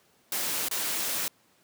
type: noise with dropouts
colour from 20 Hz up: white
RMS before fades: -30 dBFS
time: 0.32-1.28 s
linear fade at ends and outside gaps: 1 ms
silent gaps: 0.685-0.712 s
effects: pink hiss -64 dBFS RMS until 1.63 s + high-pass 150 Hz 12 dB/octave